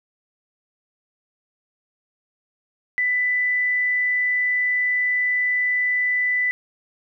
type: tone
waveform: sine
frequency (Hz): 1990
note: B6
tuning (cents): +13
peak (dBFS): -18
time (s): 2.98-6.51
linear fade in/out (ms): 0
effects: 10-bit